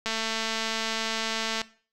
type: click train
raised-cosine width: 0.2 ms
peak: -12 dBFS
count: 348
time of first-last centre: 0.06-1.616 s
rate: 223 Hz
effects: noise-tail reverb RT60 0.4 s tail -18 dB re dry